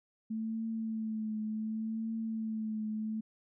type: tone with vibrato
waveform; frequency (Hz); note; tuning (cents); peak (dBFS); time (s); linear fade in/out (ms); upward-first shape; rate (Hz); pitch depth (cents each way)
sine; 220; A3; 0; -33; 0.3-3.21; 10; triangle; 0.68; 40
effects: none